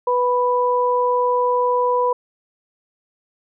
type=tone pair together; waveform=sine; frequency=493.9 / 987.8 Hz; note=B4 / B5; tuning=0 / 0 cents; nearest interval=octave; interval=1200 cents; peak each=-18 dBFS; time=0.07-2.13 s; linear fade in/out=5 ms; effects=none